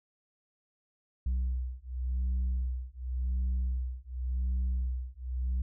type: beating tone pair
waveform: sine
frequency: 62.5 / 63.4 Hz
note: B1 / B1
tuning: +21 / +46 cents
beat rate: 0.9 Hz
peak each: -30 dBFS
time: 1.26-5.62 s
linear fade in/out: 5 ms
effects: tanh soft clip ceiling -26 dBFS